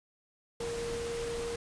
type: tone in noise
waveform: sine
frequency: 468.2 Hz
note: A#4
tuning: 8 cents sharp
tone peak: -34 dBFS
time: 0.6-1.56 s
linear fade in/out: 5 ms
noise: pink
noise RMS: -41 dBFS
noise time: 0.6-1.56 s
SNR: +4 dB
effects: resampled to 22050 Hz